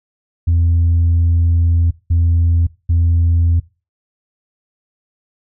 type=tone bursts at uneven times; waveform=sine; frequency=84.4 Hz; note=E2; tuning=41 cents sharp; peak=-8 dBFS; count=3; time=0.47-1.91 / 2.1-2.67 / 2.89-3.6 s; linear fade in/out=10 ms; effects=noise-tail reverb RT60 0.3 s tail -22 dB re dry + tanh soft clip ceiling -8 dBFS